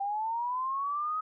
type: linear sweep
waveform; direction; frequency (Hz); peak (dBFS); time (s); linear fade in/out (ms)
sine; up; 784 to 1272; -29; 0-1.21; 10
effects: none